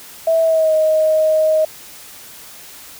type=tone with pitch glide; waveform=sine; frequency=653 to 626.4 Hz; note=E5 to D#5; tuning=-17 to +11 cents; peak=-11 dBFS; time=0.27-1.65 s; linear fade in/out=5 ms; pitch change=-72 cents; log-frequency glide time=0.43-0.74 s; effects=white hiss -38 dBFS RMS until 2.99 s